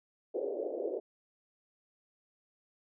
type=band-pass noise; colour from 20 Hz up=pink; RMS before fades=-36 dBFS; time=0.34-1 s; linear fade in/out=10 ms; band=350 to 580 Hz; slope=48 dB/octave; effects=none

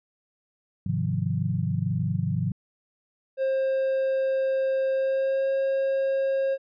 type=chord; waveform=sine; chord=F minor seventh; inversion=first; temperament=equal with one note detuned; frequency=103.83 / 130.81 / 155.56 / 177.26 Hz; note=Ab2 / C3 / Eb3 / F3; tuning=0 / 0 / 0 / +26 cents; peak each=-29 dBFS; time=0.86-2.52 s; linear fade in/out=5 ms
type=tone with pitch glide; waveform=triangle; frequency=532 to 539.7 Hz; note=C5 to C#5; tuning=+29 to -46 cents; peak=-20 dBFS; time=3.37-6.58 s; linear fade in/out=50 ms; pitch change=+25 cents; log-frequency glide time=4.93-5.5 s
effects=resampled to 11025 Hz

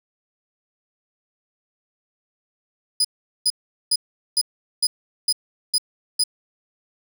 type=tone bursts; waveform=30% pulse; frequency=4978 Hz; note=D#8; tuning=in tune; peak=-13 dBFS; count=8; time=3-6.238 s; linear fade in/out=5 ms; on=46 ms; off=410 ms; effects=none

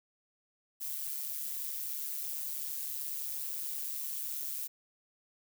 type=noise with amplitude modulation; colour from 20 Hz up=violet; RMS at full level=-35 dBFS; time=0.8-4.68 s; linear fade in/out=20 ms; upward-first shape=sine; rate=143 Hz; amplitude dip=65%; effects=none

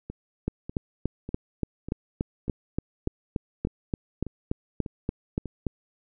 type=two click trains; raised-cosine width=3 ms; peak=-13 / -22 dBFS; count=19 / 10; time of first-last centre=0.48-5.667 / 0.1-5.457 s; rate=3.47 / 1.68 Hz; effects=none

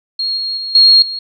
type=tone with level steps; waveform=sine; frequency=4273 Hz; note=C8; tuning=36 cents sharp; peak=-15 / -17 / -20 / -4 / -20 dBFS; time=0.19-1.19 s; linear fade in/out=5 ms; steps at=0.37 / 0.57 / 0.75 / 1.02 s; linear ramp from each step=2 ms; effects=none

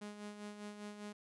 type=tone with tremolo; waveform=sawtooth; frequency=207.7 Hz; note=G#3; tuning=in tune; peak=-40 dBFS; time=0.01-1.13 s; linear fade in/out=10 ms; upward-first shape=sine; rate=5 Hz; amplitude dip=55%; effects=resampled to 24000 Hz

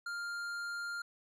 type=tone with tanh clipping; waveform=triangle; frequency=1400 Hz; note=F6; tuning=4 cents sharp; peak=-39 dBFS; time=0.06-1.02 s; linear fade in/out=5 ms; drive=16 dB; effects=none

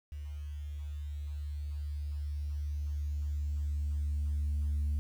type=tone with level ramp; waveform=sine; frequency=73.42 Hz; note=D2; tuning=in tune; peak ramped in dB=-38 to -26 dBFS; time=0.12-4.99 s; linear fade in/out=0 ms; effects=tanh soft clip ceiling -27 dBFS + 10-bit

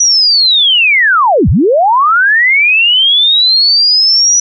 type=linear two-way sweep; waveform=sine; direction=down then up; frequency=5910 to 55 to 5910 Hz; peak=-5 dBFS; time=0-4.4 s; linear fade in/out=5 ms; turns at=1.49 s; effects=none

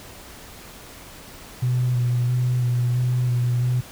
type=tone with vibrato; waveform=sine; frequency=123.47 Hz; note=B2; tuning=in tune; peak=-17 dBFS; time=1.62-3.81 s; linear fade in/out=10 ms; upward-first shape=square; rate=1.5 Hz; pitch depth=18 cents each way; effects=tanh soft clip ceiling -14 dBFS + pink hiss -42 dBFS RMS until 3.91 s

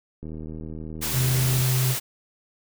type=click train; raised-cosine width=3 ms; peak=-24 dBFS; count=110; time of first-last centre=0.23-1.615 s; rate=78.7 Hz
type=noise; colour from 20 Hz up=white; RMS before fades=-28 dBFS; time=1.01-2 s; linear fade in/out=20 ms
type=tone; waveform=triangle; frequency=128.6 Hz; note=C3; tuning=30 cents flat; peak=-18 dBFS; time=1.12-1.96 s; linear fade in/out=50 ms
effects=none

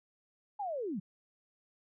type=linear sweep; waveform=sine; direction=down; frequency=853 to 160.5 Hz; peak=-34 dBFS; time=0.59-1 s; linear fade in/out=10 ms; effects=none

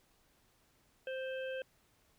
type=harmonic tone; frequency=523.3 Hz; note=C5; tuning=in tune; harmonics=1 / 3 / 5 / 6; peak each=-38 / -46 / -50 / -53 dBFS; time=1.07-1.62 s; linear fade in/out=2 ms; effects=pink hiss -71 dBFS RMS until 2.18 s

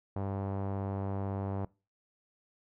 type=tone with low-pass filter; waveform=sawtooth; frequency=98 Hz; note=G2; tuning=in tune; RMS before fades=-35 dBFS; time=0.16-1.65 s; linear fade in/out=0 ms; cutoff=840 Hz; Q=1.5; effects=noise-tail reverb RT60 0.3 s tail -22 dB re dry

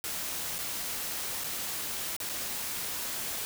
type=noise with dropouts; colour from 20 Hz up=white; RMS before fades=-35 dBFS; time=0.04-3.45 s; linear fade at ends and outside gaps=0 ms; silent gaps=0.583-0.588 / 1.438-1.443 / 2.165-2.202 / 2.291-2.296 s; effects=none

